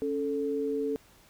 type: tone pair together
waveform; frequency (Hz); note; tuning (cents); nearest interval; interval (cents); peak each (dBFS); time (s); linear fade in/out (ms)
sine; 277.2 / 440; C#4 / A4; 0 / 0; minor sixth; 800; -32 / -29; 0.02-0.96; 0
effects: pink hiss -59 dBFS RMS until 1.29 s